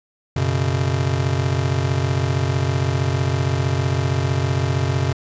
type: chord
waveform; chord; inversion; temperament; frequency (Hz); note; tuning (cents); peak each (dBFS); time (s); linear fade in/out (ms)
square; F# suspended fourth; none; just; 92.5 / 123.33 / 138.75; F#2 / B2 / C#3; 0 / -2 / +2; -23; 0.36-5.13; 5
effects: resampled to 16000 Hz